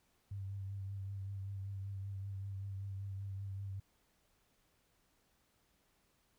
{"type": "tone with vibrato", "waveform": "sine", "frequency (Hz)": 98, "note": "G2", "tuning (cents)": 0, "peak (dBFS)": -40, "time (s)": [0.31, 3.8], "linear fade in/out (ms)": 5, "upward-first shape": "triangle", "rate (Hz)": 5.2, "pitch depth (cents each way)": 35, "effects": ["pink hiss -75 dBFS RMS until 6.38 s"]}